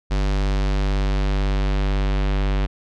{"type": "tone with low-pass filter sweep", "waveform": "square", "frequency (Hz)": 49, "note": "G1", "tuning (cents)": 0, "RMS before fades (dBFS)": -20, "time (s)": [0.1, 2.67], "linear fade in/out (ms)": 20, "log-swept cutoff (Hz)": [5100, 3400], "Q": 1.2, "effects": []}